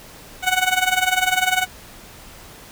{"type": "tone with tremolo", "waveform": "15% pulse", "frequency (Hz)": 742, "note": "F#5", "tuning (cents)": 5, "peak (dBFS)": -7, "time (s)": [0.42, 1.67], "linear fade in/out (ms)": 50, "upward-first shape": "sine", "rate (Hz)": 20, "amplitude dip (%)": 80, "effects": ["pink hiss -42 dBFS RMS until 2.71 s"]}